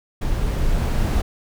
brown noise with level ramp, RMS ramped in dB -22 to -17 dBFS, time 0.21-1.22 s, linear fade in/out 10 ms, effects none

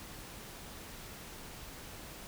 silence, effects pink hiss -48 dBFS RMS until 2.27 s

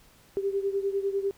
sine beating tone pair, 392 / 402 Hz, G4 / G4, 0 / +44 cents, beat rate 10 Hz, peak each -27 / -31 dBFS, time 0.37-1.31 s, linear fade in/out 0 ms, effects pink hiss -58 dBFS RMS until 1.37 s

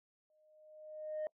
sine tone with exponential growth, 616 Hz, D#5, 17 cents flat, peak -32 dBFS, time 0.3-1.27 s, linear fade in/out 1 ms, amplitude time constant 210 ms, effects noise-tail reverb RT60 0.1 s tail -24 dB re dry + tanh soft clip ceiling -34 dBFS

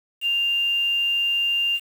sine tone with quantisation, 2794 Hz, F7, in tune, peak -19 dBFS, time 0.21-1.8 s, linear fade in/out 50 ms, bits 7, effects none

